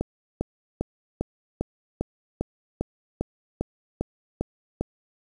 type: click train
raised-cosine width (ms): 2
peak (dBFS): -12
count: 13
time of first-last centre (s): 0.01-4.81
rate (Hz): 2.5
effects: 8-bit